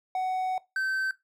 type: tone pair in turn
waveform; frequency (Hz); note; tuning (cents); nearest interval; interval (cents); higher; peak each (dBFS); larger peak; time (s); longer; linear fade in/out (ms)
triangle; 746 / 1544.6; F#5 / G6; +14 / -26; octave + minor second; 1260; second; -24; neither; 0.15-0.58 / 0.76-1.11; first; 2
effects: noise-tail reverb RT60 0.2 s tail -18 dB re dry